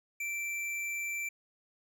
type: tone with hard clipping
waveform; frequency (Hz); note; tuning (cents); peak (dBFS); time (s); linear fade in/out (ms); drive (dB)
sine; 2342; D7; -5; -35; 0.2-1.29; 5; 13
effects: none